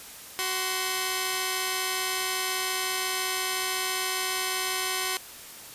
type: tone pair together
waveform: 5% pulse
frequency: 374 / 1042.1 Hz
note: F#4 / C6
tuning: +19 / -7 cents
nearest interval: octave + tritone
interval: 1774 cents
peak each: -18 dBFS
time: 0.39-5.17 s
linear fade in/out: 0 ms
effects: white hiss -44 dBFS RMS until 5.74 s + resampled to 32000 Hz